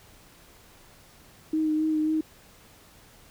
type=tone with vibrato; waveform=sine; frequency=311.1 Hz; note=D#4; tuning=in tune; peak=-22 dBFS; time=1.53-2.21 s; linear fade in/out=5 ms; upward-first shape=sine; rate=3.7 Hz; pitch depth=20 cents each way; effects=pink hiss -54 dBFS RMS until 3.3 s